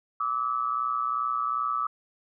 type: tone pair together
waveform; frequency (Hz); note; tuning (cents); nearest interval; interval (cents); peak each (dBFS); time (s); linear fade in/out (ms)
sine; 1164 / 1286.6; D6 / E6; -16 / -42; major second; 174; -28; 0.2-1.87; 5
effects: none